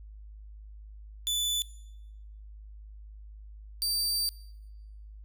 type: tone pair in turn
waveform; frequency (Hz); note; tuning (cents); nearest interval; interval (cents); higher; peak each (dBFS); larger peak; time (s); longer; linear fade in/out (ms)
sawtooth; 3485 / 4652; A7 / D8; -17 / -17; perfect fourth; 500; second; -24; neither; 1.27-1.62 / 3.82-4.29; second; 0
effects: noise-tail reverb RT60 1.0 s tail -23 dB re dry + added 52 Hz sine -44 dBFS peak until 5.24 s